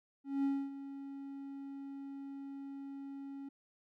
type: tone with ADSR envelope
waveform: triangle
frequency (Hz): 276.1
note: C#4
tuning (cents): -7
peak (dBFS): -27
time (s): 0.24-3.49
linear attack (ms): 200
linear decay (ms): 260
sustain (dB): -14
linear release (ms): 7
effects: none